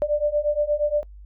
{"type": "beating tone pair", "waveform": "sine", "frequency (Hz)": [587.3, 595.8], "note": ["D5", "D5"], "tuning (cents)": [0, 25], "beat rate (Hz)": 8.5, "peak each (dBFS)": [-23, -22], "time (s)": [0.02, 1.03], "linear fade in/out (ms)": 0, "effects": ["noise-tail reverb RT60 0.1 s tail -24 dB re dry", "added 50 Hz sine -40 dBFS peak until 1.25 s"]}